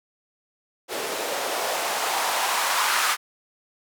blue noise with band-pass filter sweep, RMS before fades -25 dBFS, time 0.88-3.17 s, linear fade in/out 50 ms, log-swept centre 430 to 1200 Hz, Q 2, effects none

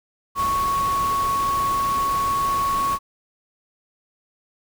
sine tone in noise, 1108.7 Hz, C#6, in tune, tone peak -19 dBFS, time 0.35-2.99 s, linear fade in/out 50 ms, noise pink, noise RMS -32 dBFS, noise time 0.35-2.99 s, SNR +10 dB, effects none

